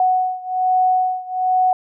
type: beating tone pair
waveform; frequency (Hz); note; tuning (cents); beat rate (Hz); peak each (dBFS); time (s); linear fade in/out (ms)
sine; 740 / 741.2; F#5 / F#5; 0 / +3; 1.2; -17 / -19; 0-1.73; 2
effects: none